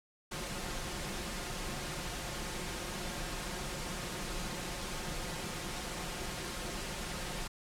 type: noise with comb filter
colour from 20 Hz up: pink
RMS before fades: -39 dBFS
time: 0.31-7.48 s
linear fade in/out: 10 ms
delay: 5.6 ms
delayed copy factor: +0.5
effects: low-pass 10000 Hz 12 dB/octave